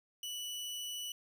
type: tone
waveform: sawtooth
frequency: 2959 Hz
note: F#7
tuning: 1 cent flat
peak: -36 dBFS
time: 0.23-1.12 s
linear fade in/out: 2 ms
effects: none